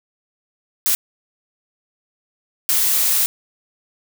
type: noise bursts at uneven times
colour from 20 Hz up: blue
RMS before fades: -17 dBFS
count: 2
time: 0.86-0.95 / 2.69-3.26 s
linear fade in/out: 0 ms
effects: none